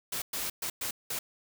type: noise bursts at uneven times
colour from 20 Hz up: white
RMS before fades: -34 dBFS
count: 5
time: 0.12-0.22 / 0.33-0.5 / 0.62-0.7 / 0.81-0.91 / 1.1-1.19 s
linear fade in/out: 5 ms
effects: none